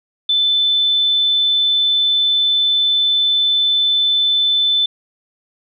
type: tone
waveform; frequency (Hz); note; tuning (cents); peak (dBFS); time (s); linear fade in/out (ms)
sine; 3520; A7; 0; -12; 0.29-4.86; 5
effects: none